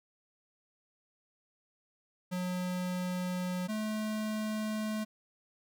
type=tone pair in turn; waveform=square; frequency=181.2 / 215.5 Hz; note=F#3 / A3; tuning=-36 / -36 cents; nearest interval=minor third; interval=300 cents; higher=second; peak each=-33 / -33 dBFS; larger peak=neither; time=2.31-3.68 / 3.68-5.05 s; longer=neither; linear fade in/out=20 ms; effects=none